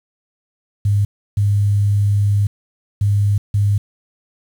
sine tone bursts at uneven times, 101.8 Hz, G#2, 34 cents flat, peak -12 dBFS, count 4, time 0.85-1.05 / 1.37-2.47 / 3.01-3.38 / 3.54-3.78 s, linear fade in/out 5 ms, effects 7-bit

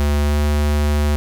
square tone with pitch glide, 73 to 73.89 Hz, D2 to D2, -10 to +11 cents, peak -15 dBFS, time 0-1.16 s, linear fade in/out 0 ms, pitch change +21 cents, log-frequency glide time 0.21-0.4 s, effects none

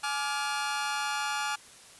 sawtooth chord, D diminished, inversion second, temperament just, 845.8 / 1174.7 / 1409.6 Hz, Ab5 / D6 / F6, +31 / 0 / +16 cents, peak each -29 / -32 / -30 dBFS, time 0.03-1.56 s, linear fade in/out 10 ms, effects white hiss -52 dBFS RMS until 1.99 s + resampled to 24000 Hz

